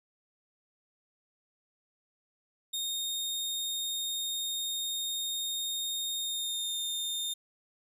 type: tone with pitch glide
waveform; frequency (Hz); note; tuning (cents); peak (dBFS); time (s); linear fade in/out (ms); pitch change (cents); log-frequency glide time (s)
sawtooth; 3692 to 3639; A#7 to A#7; -17 to -42; -29; 2.73-7.34; 10; -25; 6.17-6.77
effects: none